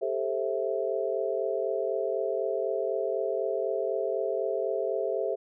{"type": "chord", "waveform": "sine", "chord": "A minor seventh", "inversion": "third", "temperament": "just", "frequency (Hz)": [396, 440, 528, 660], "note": ["G4", "A4", "C5", "E5"], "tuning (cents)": [18, 0, 16, 2], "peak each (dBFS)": -32, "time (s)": [0.01, 5.36], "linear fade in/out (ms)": 20, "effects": []}